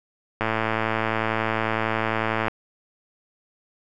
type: click train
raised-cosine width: 0.5 ms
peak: -8 dBFS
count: 231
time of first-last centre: 0.41-2.482 s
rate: 111 Hz
effects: none